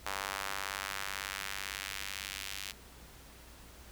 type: tone with high-pass filter sweep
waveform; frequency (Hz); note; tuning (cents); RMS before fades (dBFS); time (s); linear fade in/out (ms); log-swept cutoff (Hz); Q
sawtooth; 98; G2; 0; -40; 0.06-2.72; 5; 1000 to 2800; 1.1
effects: added 60 Hz sine -55 dBFS peak until 3.91 s + pink hiss -55 dBFS RMS until 3.91 s